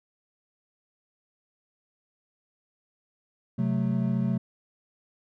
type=chord; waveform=triangle; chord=F# diminished; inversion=second; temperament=equal with one note detuned; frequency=130.81 / 185 / 219.1 Hz; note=C3 / F#3 / A3; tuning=0 / 0 / -7 cents; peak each=-26 dBFS; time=3.58-4.38 s; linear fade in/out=10 ms; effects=none